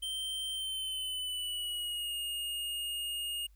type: tone with pitch glide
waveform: square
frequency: 3126 to 2850 Hz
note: G7 to F7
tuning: -6 to +34 cents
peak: -35 dBFS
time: 0.02-3.47 s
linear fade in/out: 10 ms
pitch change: -160 cents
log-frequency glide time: 0.53-2.14 s
effects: added 50 Hz sine -57 dBFS peak until 3.55 s + white hiss -75 dBFS RMS until 3.55 s